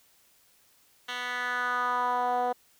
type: tone with band-pass filter sweep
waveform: 10% pulse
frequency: 246.9 Hz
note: B3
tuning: in tune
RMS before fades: -29 dBFS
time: 1.08-2.53 s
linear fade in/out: 10 ms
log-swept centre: 2600 to 630 Hz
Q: 2.9
effects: white hiss -63 dBFS RMS until 2.79 s